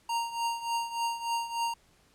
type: tone with tremolo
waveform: square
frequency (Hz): 930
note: A#5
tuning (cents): -4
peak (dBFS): -27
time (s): 0.09-1.74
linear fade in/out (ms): 5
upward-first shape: triangle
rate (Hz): 3.4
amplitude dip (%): 80
effects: pink hiss -64 dBFS RMS until 2.14 s + low-pass 11000 Hz 12 dB/octave